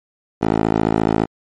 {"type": "tone with band-pass filter", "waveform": "10% pulse", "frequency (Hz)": 54.5, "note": "A1", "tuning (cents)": -16, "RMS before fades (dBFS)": -17, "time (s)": [0.41, 1.26], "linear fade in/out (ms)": 20, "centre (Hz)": 500, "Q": 1, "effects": ["MP3 48 kbps"]}